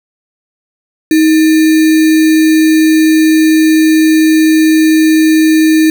sine tone with sample-and-hold, 315.7 Hz, D#4, 25 cents sharp, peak -4 dBFS, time 1.11-5.9 s, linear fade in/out 2 ms, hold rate 2100 Hz, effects none

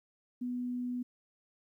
sine tone, 246.9 Hz, B3, in tune, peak -33 dBFS, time 0.41-1.03 s, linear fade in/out 10 ms, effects 12-bit

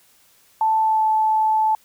sine tone with pitch glide, 880 to 871.4 Hz, A5 to A5, 0 to -17 cents, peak -15 dBFS, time 0.61-1.75 s, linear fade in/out 2 ms, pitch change -17 cents, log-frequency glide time 0.8-1.06 s, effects white hiss -56 dBFS RMS until 1.84 s

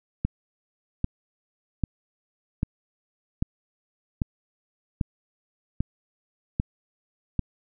click train, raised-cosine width 5 ms, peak -11 dBFS, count 10, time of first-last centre 0.25-7.393 s, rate 1.26 Hz, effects none

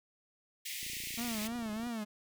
pink high-pass noise, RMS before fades -41 dBFS, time 0.65-1.48 s, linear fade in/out 10 ms, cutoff 1900 Hz, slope 96 dB/octave
click train, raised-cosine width 3 ms, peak -40 dBFS, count 31, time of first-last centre 0.83-1.868 s, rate 28.9 Hz
45% pulse tone with vibrato, 225.8 Hz, A3, 45 cents sharp, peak -36 dBFS, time 1.17-2.05 s, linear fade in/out 20 ms, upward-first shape triangle, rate 3.2 Hz, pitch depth 140 cents each way
effects none

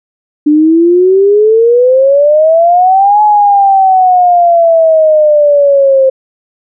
sine exponential two-way sweep, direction up then down, 293.9 to 849 to 526 Hz, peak -3 dBFS, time 0.46-6.1 s, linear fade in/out 10 ms, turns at 3.22 s, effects none

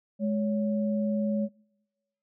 sine tone pair together, 209.8 / 560 Hz, G#3 / C#5, +18 / +18 cents, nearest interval octave + perfect fourth, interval 1700 cents, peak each -25 / -32 dBFS, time 0.19-1.49 s, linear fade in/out 50 ms, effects noise-tail reverb RT60 1.0 s tail -26 dB re dry

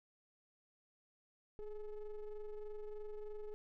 triangle ring-modulated tone, 215.6 Hz, A3, 35 cents flat, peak -38 dBFS, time 1.59-3.54 s, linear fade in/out 0 ms, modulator 204 Hz, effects none

